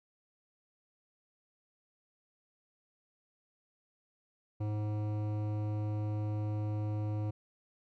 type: tone with hard clipping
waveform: triangle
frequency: 105.7 Hz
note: G#2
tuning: 31 cents sharp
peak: -34 dBFS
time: 4.6-7.31 s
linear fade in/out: 10 ms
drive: 18 dB
effects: none